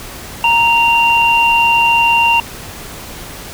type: tone pair together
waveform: sine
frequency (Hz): 932.6 / 2773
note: A#5 / F7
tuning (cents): +1 / -13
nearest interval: octave + perfect fifth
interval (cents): 1886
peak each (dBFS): -11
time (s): 0.44-2.4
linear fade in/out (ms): 2
effects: pink hiss -30 dBFS RMS until 3.53 s